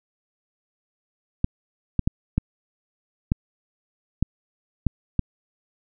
clicks, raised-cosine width 5 ms, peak -7 dBFS, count 8, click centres 1.444 / 1.993 / 2.075 / 2.38 / 3.319 / 4.226 / 4.867 / 5.193 s, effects none

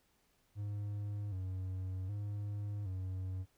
triangle tone with vibrato, 98 Hz, G2, in tune, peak -35 dBFS, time 0.55-3.46 s, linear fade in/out 50 ms, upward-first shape square, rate 0.65 Hz, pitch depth 83 cents each way, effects pink hiss -74 dBFS RMS until 3.57 s

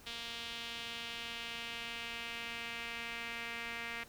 sawtooth tone with band-pass filter sweep, 233.1 Hz, A#3, in tune, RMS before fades -43 dBFS, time 0.06-4.04 s, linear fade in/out 10 ms, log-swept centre 3400 to 2200 Hz, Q 2.5, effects pink hiss -58 dBFS RMS until 4.08 s

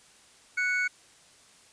triangle tone pair together, 1479.7 / 2217 Hz, F#6 / C#7, 0 / 0 cents, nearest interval perfect fifth, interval 700 cents, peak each -26 dBFS, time 0.57-0.88 s, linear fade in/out 10 ms, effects white hiss -57 dBFS RMS until 1.72 s + resampled to 22050 Hz

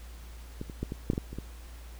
clicks, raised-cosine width 3 ms, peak -22 / -27 / -18 / -21 / -12 / -18 / -17 / -28 / -23 dBFS, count 9, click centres 0.614 / 0.698 / 0.83 / 0.921 / 1.101 / 1.134 / 1.179 / 1.33 / 1.386 s, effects added 58 Hz sine -43 dBFS peak until 1.99 s + pink hiss -54 dBFS RMS until 1.99 s

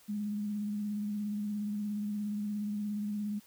sine tone with vibrato, 207.7 Hz, G#3, in tune, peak -32 dBFS, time 0.08-3.4 s, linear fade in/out 20 ms, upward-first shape sine, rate 17 Hz, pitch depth 29 cents each way, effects white hiss -61 dBFS RMS until 3.46 s

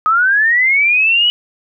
sine linear sweep, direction up, 1244.5 to 2960 Hz, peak -9 dBFS, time 0.06-1.3 s, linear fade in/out 0 ms, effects none

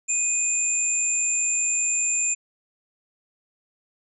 sine tone pair together, 2489 / 7255 Hz, D#7 / A#8, 0 / -48 cents, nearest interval octave + perfect fifth, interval 1852 cents, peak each -30 / -21 dBFS, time 0.08-2.35 s, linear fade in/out 20 ms, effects none

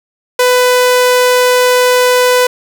sawtooth tone, 498.6 Hz, B4, 16 cents sharp, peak -3 dBFS, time 0.39-2.47 s, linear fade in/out 5 ms, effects none

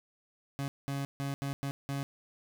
30% pulse tone bursts at uneven times, 139.1 Hz, C#3, 6 cents sharp, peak -30 dBFS, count 6, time 0.59-0.68 / 0.88-1.05 / 1.2-1.34 / 1.42-1.53 / 1.63-1.71 / 1.89-2.03 s, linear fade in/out 0 ms, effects none

